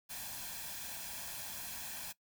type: noise with comb filter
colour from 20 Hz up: white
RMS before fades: -44 dBFS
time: 0.09-2.13 s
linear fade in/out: 20 ms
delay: 1.2 ms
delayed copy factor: +0.6
effects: noise-tail reverb RT60 0.1 s tail -19 dB re dry